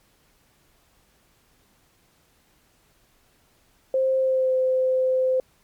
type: tone with pitch glide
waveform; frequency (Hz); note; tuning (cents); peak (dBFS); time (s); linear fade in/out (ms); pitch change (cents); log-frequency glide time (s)
sine; 526 to 516.7; C5 to C5; +9 to -22; -18; 3.94-5.4; 2; -31; 4.18-4.54
effects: pink hiss -62 dBFS RMS until 5.63 s + MP3 96 kbps